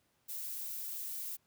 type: noise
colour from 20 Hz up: violet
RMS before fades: -41 dBFS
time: 0.28-1.37 s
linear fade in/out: 20 ms
effects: pink hiss -75 dBFS RMS until 1.46 s + high-pass 80 Hz 12 dB/octave